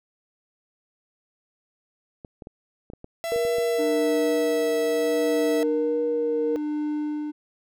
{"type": "clicks", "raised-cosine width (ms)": 2, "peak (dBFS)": -26, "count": 9, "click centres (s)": [2.248, 2.422, 2.471, 2.901, 2.935, 3.044, 3.361, 3.451, 3.584]}
{"type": "tone with pitch glide", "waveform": "45% pulse", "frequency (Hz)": [668, 653.1], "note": ["E5", "E5"], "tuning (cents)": [23, -16], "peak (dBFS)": -27, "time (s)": [3.24, 5.63], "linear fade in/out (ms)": 0, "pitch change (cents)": -39, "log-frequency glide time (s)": [3.69, 4.18]}
{"type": "tone with vibrato", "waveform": "sine", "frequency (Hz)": 470.9, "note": "A#4", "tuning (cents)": 18, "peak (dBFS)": -22, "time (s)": [3.32, 6.56], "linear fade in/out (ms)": 0, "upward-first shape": "triangle", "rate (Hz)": 1.2, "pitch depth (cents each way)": 19}
{"type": "tone with tremolo", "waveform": "triangle", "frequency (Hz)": 300, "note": "D4", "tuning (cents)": 37, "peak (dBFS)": -22, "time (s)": [3.78, 7.32], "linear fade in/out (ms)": 20, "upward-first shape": "sine", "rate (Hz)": 0.73, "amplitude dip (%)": 55}
{"effects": []}